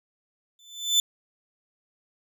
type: tone with exponential growth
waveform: 30% pulse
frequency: 3520 Hz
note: A7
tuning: in tune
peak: -13 dBFS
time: 0.59-1 s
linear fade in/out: 2 ms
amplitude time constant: 87 ms
effects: none